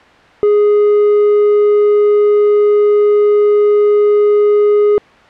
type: tone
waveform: triangle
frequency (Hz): 415.3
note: G#4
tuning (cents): 0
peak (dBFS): -5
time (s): 0.43-4.98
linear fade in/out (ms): 0
effects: white hiss -42 dBFS RMS until 5.29 s + low-pass 2000 Hz 12 dB/octave